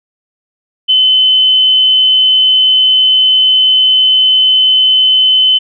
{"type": "tone", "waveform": "sine", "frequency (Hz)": 3043, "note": "F#7", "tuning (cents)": 48, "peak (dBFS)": -5, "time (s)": [0.88, 5.59], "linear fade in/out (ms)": 20, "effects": []}